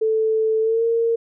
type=tone with pitch glide; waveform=sine; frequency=440 to 460.3 Hz; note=A4 to A#4; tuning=0 to -22 cents; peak=-16 dBFS; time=0.01-1.16 s; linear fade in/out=10 ms; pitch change=+78 cents; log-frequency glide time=0.61-0.84 s; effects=none